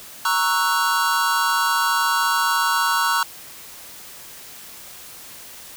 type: chord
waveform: square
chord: F# dominant seventh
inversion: first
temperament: equal with one note detuned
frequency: 932.3 / 1108.7 / 1323.1 / 1480 Hz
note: A#5 / C#6 / E6 / F#6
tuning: 0 / 0 / +6 / 0 cents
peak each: -24 dBFS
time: 0.25-3.23 s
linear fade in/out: 2 ms
effects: white hiss -40 dBFS RMS until 5.76 s